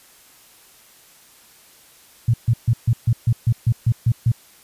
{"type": "tone bursts", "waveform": "sine", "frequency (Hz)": 116.54, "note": "A#2", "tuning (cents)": 0, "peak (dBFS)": -12, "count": 11, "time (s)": [2.28, 4.318], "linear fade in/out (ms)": 5, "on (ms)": 58, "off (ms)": 140, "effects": ["white hiss -50 dBFS RMS until 4.63 s", "resampled to 32000 Hz"]}